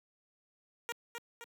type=tone with echo; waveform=10% pulse; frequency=469.4 Hz; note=A#4; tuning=12 cents sharp; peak=-27 dBFS; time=0.89-0.92 s; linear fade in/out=0 ms; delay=260 ms; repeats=2; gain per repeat=-5 dB; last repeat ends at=1.44 s; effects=high-pass 300 Hz 12 dB/octave